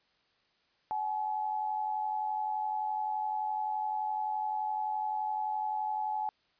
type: tone pair together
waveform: sine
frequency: 760 / 851.7 Hz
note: F#5 / G#5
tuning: +46 / +43 cents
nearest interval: major second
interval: 197 cents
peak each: -38 / -31 dBFS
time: 0.91-6.29 s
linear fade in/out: 0 ms
effects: white hiss -71 dBFS RMS until 6.59 s + resampled to 11025 Hz